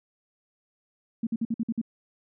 sine tone bursts, 227.7 Hz, A#3, 40 cents flat, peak -24 dBFS, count 7, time 1.23-1.815 s, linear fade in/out 5 ms, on 39 ms, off 52 ms, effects none

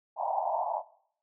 pink band-pass noise, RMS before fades -31 dBFS, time 0.16-0.83 s, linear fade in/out 50 ms, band 620 to 970 Hz, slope 96 dB/octave, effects noise-tail reverb RT60 0.6 s tail -18 dB re dry

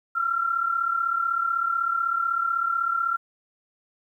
sine tone pair together, 1337 / 1373 Hz, E6 / F6, +24 / -30 cents, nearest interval unison, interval 46 cents, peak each -28 / -23 dBFS, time 0.15-3.17 s, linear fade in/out 10 ms, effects 10-bit

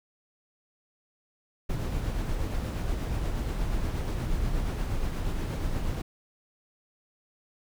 brown noise with tremolo, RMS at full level -28 dBFS, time 1.69-6.02 s, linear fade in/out 10 ms, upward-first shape sine, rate 8.4 Hz, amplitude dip 30%, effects none

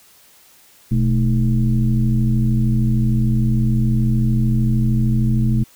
sine tone with frequency modulation, 123.47 Hz, B2, in tune, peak -13 dBFS, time 0.91-5.64 s, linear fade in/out 10 ms, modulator 93.3 Hz, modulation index 1.1, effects white hiss -50 dBFS RMS until 5.75 s

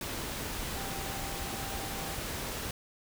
sine tone in noise, 785 Hz, G5, 2 cents sharp, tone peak -44 dBFS, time 0.76-2.15 s, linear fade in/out 2 ms, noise pink, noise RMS -37 dBFS, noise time 0.01-2.71 s, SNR -10 dB, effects none

